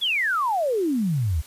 sine exponential sweep, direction down, 3528 to 69.5 Hz, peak -20 dBFS, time 0.01-1.42 s, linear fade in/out 20 ms, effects white hiss -47 dBFS RMS until 1.46 s + resampled to 32000 Hz

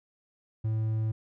triangle tone, 110 Hz, A2, in tune, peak -24 dBFS, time 0.64-1.12 s, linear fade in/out 10 ms, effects none

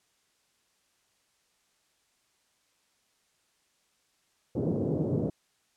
pink band-pass noise, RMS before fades -29 dBFS, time 4.55-5.3 s, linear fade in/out 5 ms, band 120 to 480 Hz, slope 24 dB/octave, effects white hiss -71 dBFS RMS until 5.76 s + low-pass 9000 Hz 12 dB/octave

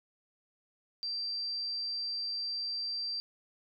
sine tone, 4699 Hz, D8, in tune, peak -33 dBFS, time 1.03-3.2 s, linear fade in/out 0 ms, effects none

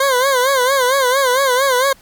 20% pulse tone with vibrato, 523.3 Hz, C5, in tune, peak -7 dBFS, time 0-1.93 s, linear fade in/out 5 ms, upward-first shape sine, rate 4.4 Hz, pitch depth 110 cents each way, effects pink hiss -48 dBFS RMS until 2.01 s + MP3 96 kbps

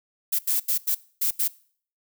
violet noise bursts at uneven times, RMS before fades -23 dBFS, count 6, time 0.32-0.39 / 0.47-0.6 / 0.68-0.78 / 0.87-0.95 / 1.21-1.31 / 1.39-1.48 s, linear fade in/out 10 ms, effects noise-tail reverb RT60 0.5 s tail -21 dB re dry

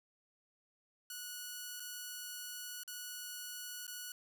5% pulse tone with dropouts, 1467 Hz, F#6, 15 cents flat, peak -32 dBFS, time 1.1-4.12 s, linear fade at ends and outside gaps 2 ms, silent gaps 1.798-1.802 / 2.835-2.877 / 3.868-3.878 s, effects none

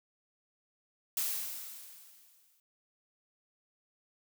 blue noise with exponential decay, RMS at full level -31 dBFS, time 1.17-2.6 s, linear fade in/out 2 ms, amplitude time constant 310 ms, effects none

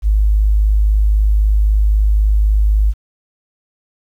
sine tone, 51.91 Hz, G#1, in tune, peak -9 dBFS, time 0.02-2.94 s, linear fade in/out 50 ms, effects 8-bit

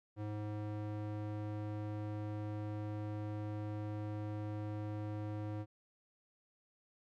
square tone with band-pass filter, 105.5 Hz, G#2, 28 cents sharp, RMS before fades -41 dBFS, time 0.16-5.66 s, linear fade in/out 50 ms, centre 310 Hz, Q 0.54, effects none

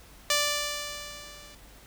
5% pulse tone with level ramp, 587.3 Hz, D5, in tune, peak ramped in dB -10 to -38 dBFS, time 0.3-1.55 s, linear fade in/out 2 ms, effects added 50 Hz sine -53 dBFS peak until 1.86 s + pink hiss -53 dBFS RMS until 1.86 s

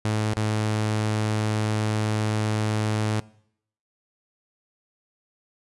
sawtooth tone with dropouts, 107.7 Hz, A2, 37 cents flat, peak -18 dBFS, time 0.05-3.2 s, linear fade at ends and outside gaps 0 ms, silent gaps 0.334-0.37 s, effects noise-tail reverb RT60 0.7 s tail -22 dB re dry + resampled to 24000 Hz

